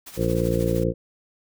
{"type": "noise with tremolo", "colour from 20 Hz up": "white", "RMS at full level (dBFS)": -39, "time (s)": [0.06, 0.84], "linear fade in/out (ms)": 10, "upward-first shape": "sine", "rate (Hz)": 13, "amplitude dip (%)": 60}
{"type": "harmonic tone", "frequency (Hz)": 57.9, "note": "A#1", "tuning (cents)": -11, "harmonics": [1, 2, 3, 4, 5, 6, 7, 8, 9], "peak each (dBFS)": [-29, -27, -26, -34, -31, -28, -36, -27, -27], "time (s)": [0.16, 0.94], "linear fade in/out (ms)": 50}
{"effects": []}